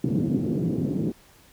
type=band-pass noise; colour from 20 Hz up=pink; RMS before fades=-25 dBFS; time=0.04-1.12 s; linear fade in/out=2 ms; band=140 to 340 Hz; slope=24 dB/octave; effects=pink hiss -55 dBFS RMS until 1.52 s